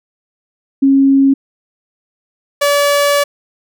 sine / sawtooth tone pair in turn, 272.8 / 573.9 Hz, C#4 / D5, -28 / -40 cents, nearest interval octave + minor second, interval 1288 cents, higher second, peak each -6 / -6 dBFS, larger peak neither, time 0.82-1.34 / 2.61-3.24 s, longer second, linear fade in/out 10 ms, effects none

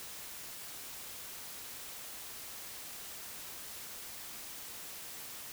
silence, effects white hiss -46 dBFS RMS until 5.52 s

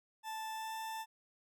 40% pulse tone with pitch glide, 880 to 886.6 Hz, A5 to A5, 0 to +13 cents, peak -39 dBFS, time 0.23-1.06 s, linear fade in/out 50 ms, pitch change +13 cents, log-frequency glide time 0.53-0.76 s, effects none

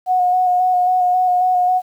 sine tone with vibrato, 729 Hz, F#5, 26 cents flat, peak -12 dBFS, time 0.06-1.82 s, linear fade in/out 50 ms, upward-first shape square, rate 3.7 Hz, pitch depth 17 cents each way, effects 8-bit

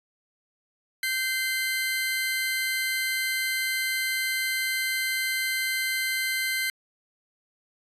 sawtooth tone pair together, 1554 / 2072 Hz, G6 / C7, -16 / -17 cents, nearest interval perfect fourth, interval 499 cents, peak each -27 / -23 dBFS, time 1.03-6.7 s, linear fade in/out 2 ms, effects resampled to 32000 Hz

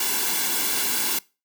white noise with comb filter, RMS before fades -24 dBFS, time 0-1.19 s, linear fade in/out 5 ms, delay 1.6 ms, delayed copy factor -0.65, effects noise-tail reverb RT60 0.3 s tail -23 dB re dry + high-pass 200 Hz 12 dB/octave

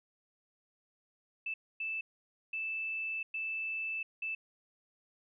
sine tone bursts at uneven times, 2637 Hz, E7, in tune, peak -34 dBFS, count 5, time 1.46-1.54 / 1.8-2.01 / 2.53-3.23 / 3.34-4.03 / 4.22-4.35 s, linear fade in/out 5 ms, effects none

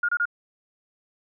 sine tone bursts, 1423 Hz, F6, 32 cents sharp, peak -20 dBFS, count 3, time 0.03-0.255 s, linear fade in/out 5 ms, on 57 ms, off 27 ms, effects none

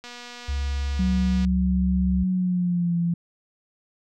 click train, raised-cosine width 0.2 ms, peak -23 dBFS, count 342, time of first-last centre 0.04-1.449 s, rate 242 Hz
sine tone, 69.3 Hz, C#2, in tune, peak -23 dBFS, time 0.48-2.24 s, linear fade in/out 10 ms
sine tone with pitch glide, 185.2 to 170.81 Hz, F#3 to F3, +2 to -38 cents, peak -20 dBFS, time 0.99-3.14 s, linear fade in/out 5 ms, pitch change -140 cents, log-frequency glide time 2.3-2.96 s
effects none

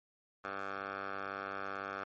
10% pulse tone with band-pass filter, 98 Hz, G2, in tune, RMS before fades -41 dBFS, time 0.44-2.04 s, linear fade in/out 5 ms, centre 1200 Hz, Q 2.6, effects MP3 32 kbps

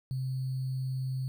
sine tone with sample-and-hold, 130.81 Hz, C3, in tune, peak -30 dBFS, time 0.11-1.28 s, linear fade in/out 0 ms, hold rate 4410 Hz, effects none

